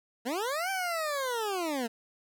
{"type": "linear two-way sweep", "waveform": "20% pulse", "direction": "up then down", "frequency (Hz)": [220, 784, 220], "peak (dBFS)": -25, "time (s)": [0.25, 1.88], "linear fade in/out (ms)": 20, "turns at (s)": 0.7, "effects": []}